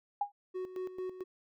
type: tone with exponential decay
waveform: sine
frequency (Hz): 815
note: G#5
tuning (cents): -33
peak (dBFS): -25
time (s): 0.21-0.32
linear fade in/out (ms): 5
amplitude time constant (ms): 22
type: tone with tremolo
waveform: triangle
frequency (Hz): 370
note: F#4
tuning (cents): 0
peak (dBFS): -33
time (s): 0.54-1.24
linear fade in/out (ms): 20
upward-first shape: square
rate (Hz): 4.5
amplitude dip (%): 70
effects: none